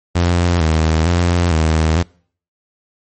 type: tone with vibrato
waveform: sawtooth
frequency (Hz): 83.3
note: E2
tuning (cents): +19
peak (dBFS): -8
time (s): 0.15-2.03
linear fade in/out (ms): 10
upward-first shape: square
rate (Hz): 1.1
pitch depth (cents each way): 80
effects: noise-tail reverb RT60 0.5 s tail -25 dB re dry + MP3 32 kbps